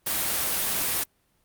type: noise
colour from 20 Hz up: white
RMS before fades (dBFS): -26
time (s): 0.06-1.04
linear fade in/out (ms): 10
effects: pink hiss -68 dBFS RMS until 1.44 s + Opus 32 kbps